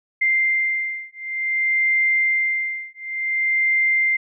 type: beating tone pair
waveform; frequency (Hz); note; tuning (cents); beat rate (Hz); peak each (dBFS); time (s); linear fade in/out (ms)
sine; 2093 / 2093.55; C7 / C7; 0 / 0; 0.55; -21; 0.21-4.17; 10
effects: none